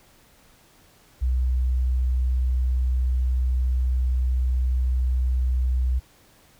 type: tone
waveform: sine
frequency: 63 Hz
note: B1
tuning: 35 cents sharp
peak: -19 dBFS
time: 1.21-6 s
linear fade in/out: 20 ms
effects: pink hiss -56 dBFS RMS until 6.59 s